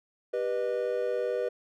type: chord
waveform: triangle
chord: G augmented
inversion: none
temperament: just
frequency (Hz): 392 / 490 / 612.5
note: G4 / B4 / D#5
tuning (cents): 0 / -14 / -27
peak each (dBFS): -32 / -27 / -32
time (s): 0.33-1.49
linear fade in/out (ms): 10
effects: none

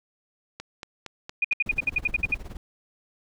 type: click train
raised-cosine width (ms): 0.2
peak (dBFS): -19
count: 5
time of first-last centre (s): 0.6-1.526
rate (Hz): 4.32
type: tone bursts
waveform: sine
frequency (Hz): 2451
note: D#7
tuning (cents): -27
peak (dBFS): -19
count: 11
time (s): 1.42-2.345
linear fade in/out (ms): 5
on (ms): 25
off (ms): 65
type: noise with tremolo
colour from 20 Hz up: brown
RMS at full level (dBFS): -34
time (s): 1.66-2.57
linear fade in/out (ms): 2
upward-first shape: sine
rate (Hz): 19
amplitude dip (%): 85
effects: none

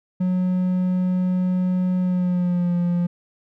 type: tone with pitch glide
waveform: triangle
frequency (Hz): 182.8 to 174.75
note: F#3 to F3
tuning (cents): -21 to +1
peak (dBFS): -16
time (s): 0.2-3.07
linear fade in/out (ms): 10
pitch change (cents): -78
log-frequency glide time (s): 1.99-2.76
effects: none

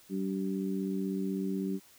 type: harmonic tone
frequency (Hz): 96.1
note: G2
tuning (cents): -34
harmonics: 2 / 3 / 4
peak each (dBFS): -32 / -36 / -38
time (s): 0.09-1.8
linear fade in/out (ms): 50
effects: white hiss -59 dBFS RMS until 1.98 s

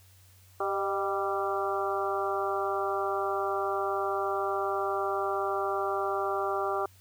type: harmonic tone with a mistuned harmonic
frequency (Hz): 196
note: G3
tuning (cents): 0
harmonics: 2 / 3 / 4 / 5 / 6 / 7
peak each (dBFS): -32 / -35 / -33 / -41 / -33 / -38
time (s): 0.6-6.86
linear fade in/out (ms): 5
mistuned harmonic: 3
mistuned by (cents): +62
effects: added 93 Hz sine -56 dBFS peak until 7 s + white hiss -61 dBFS RMS until 7 s

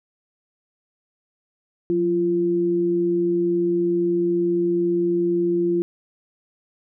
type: tone pair together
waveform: sine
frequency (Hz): 179.2 / 344.6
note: F3 / F4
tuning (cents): +45 / -23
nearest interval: major seventh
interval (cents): 1132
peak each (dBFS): -27 / -18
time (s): 1.9-5.82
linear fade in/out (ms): 0
effects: none

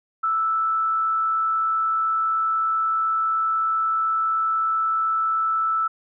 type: tone with frequency modulation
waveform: sine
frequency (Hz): 1318.5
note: E6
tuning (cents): 0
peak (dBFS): -19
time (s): 0.23-5.88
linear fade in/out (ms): 10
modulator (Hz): 116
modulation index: 0.24
effects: none

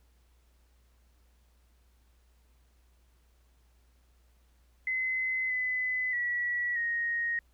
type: tone with pitch steps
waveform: sine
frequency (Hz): 2042 / 2012 / 1937 / 1871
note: C7 / B6 / B6 / A#6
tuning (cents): -43 / +32 / -34 / +6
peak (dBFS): -28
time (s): 4.87-7.39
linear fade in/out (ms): 2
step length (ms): 630
effects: added 60 Hz sine -62 dBFS peak until 7.53 s + pink hiss -72 dBFS RMS until 7.53 s

